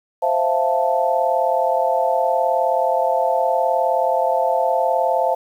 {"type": "chord", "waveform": "sine", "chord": "F major seventh", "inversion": "second", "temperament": "equal", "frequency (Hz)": [523.3, 659.3, 698.5, 880], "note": ["C5", "E5", "F5", "A5"], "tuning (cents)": [0, 0, 0, 0], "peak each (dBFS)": -21, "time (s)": [0.22, 5.35], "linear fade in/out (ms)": 10, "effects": ["8-bit"]}